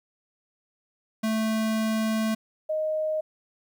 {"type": "tone pair in turn", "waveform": ["square", "sine"], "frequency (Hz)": [220, 622.3], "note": ["A3", "D#5"], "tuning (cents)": [0, 0], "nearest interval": "octave + tritone", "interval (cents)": 1800, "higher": "second", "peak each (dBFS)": -24, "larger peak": "neither", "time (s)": [[1.23, 2.35], [2.69, 3.21]], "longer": "first", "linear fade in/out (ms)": 10, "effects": ["11-bit"]}